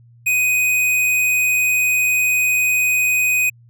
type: tone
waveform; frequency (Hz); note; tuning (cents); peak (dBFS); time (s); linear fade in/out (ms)
square; 2498; D#7; +6; -15; 0.26-3.5; 10
effects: added 118 Hz sine -45 dBFS peak until 3.69 s